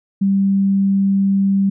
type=tone; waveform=sine; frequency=196 Hz; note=G3; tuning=in tune; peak=-12 dBFS; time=0.21-1.7 s; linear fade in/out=10 ms; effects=none